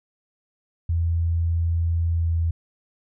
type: tone with pitch glide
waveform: sine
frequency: 83.8 to 83.03 Hz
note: E2 to E2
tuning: +29 to +13 cents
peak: -19 dBFS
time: 0.89-2.51 s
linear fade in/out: 5 ms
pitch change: -16 cents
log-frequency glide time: 2.11-2.31 s
effects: none